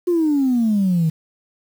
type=exponential sweep; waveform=sine; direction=down; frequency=361.4 to 155.56 Hz; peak=-13 dBFS; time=0.07-1.1 s; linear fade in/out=10 ms; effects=tanh soft clip ceiling -11 dBFS + 7-bit